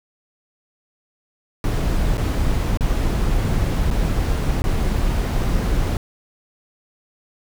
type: noise with dropouts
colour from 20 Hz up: brown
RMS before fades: -19 dBFS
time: 1.64-5.97 s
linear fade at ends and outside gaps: 1 ms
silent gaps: 2.172-2.179 / 2.773-2.808 / 3.904-3.91 / 4.62-4.64 s
effects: none